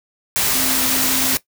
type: tone in noise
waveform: sine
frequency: 261.1 Hz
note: C4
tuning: 3 cents flat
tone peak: -26 dBFS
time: 0.55-1.35 s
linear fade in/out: 0 ms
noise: white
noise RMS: -18 dBFS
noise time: 0.36-1.37 s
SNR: -11 dB
effects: noise-tail reverb RT60 0.1 s tail -17 dB re dry